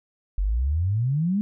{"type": "exponential sweep", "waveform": "sine", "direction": "up", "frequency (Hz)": [44.46, 215], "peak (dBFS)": -20, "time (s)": [0.38, 1.41], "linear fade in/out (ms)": 0, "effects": []}